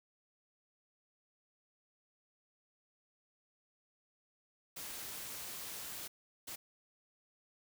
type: noise bursts at uneven times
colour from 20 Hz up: white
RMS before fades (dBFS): -45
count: 2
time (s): 4.76-6.08 / 6.47-6.56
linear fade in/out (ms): 10
effects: none